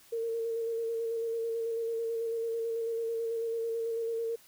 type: tone with vibrato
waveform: sine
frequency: 457.7 Hz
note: A#4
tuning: 32 cents flat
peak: -30 dBFS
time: 0.12-4.36 s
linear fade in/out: 10 ms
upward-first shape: square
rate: 9.1 Hz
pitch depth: 18 cents each way
effects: white hiss -59 dBFS RMS until 4.47 s